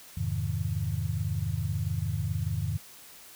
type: chord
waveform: sine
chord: F minor seventh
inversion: none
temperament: equal with one note detuned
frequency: 85.61 / 103.83 / 130.81 / 155.56 Hz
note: F2 / Ab2 / C3 / Eb3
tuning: -34 / 0 / 0 / 0 cents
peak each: -33 / -31 / -35 / -34 dBFS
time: 0.17-2.78 s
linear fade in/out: 5 ms
effects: white hiss -50 dBFS RMS until 3.35 s